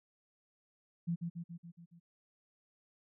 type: tone with echo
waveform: sine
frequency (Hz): 170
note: F3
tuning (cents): -46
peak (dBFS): -31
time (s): 1.07-1.16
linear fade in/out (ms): 20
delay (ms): 140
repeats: 6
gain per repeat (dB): -4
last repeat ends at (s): 2
effects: none